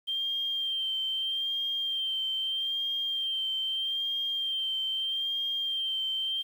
sine tone with vibrato, 3165 Hz, G7, 16 cents sharp, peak -28 dBFS, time 0.07-6.43 s, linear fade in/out 20 ms, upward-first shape sine, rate 0.79 Hz, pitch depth 27 cents each way, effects 9-bit

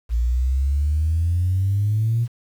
sine exponential sweep, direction up, 56.5 to 120 Hz, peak -16 dBFS, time 0.09-2.28 s, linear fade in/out 50 ms, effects tanh soft clip ceiling -12 dBFS + 8-bit

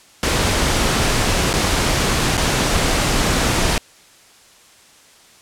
pink noise with dropouts, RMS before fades -17 dBFS, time 0.23-3.78 s, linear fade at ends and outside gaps 1 ms, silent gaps 1.531-1.538 / 2.371-2.377 s, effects white hiss -48 dBFS RMS until 5.41 s + low-pass 9000 Hz 12 dB/octave

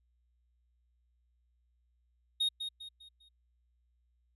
triangle tone with echo, 3729 Hz, A#7, in tune, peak -26 dBFS, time 2.4-2.49 s, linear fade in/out 10 ms, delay 200 ms, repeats 4, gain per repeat -8 dB, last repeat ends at 3.29 s, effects added 60 Hz sine -70 dBFS peak until 4.35 s + resampled to 32000 Hz

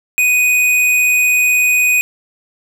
sine tone with tanh clipping, 2489 Hz, D#7, in tune, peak -11 dBFS, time 0.18-2.01 s, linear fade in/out 0 ms, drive 18 dB, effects none

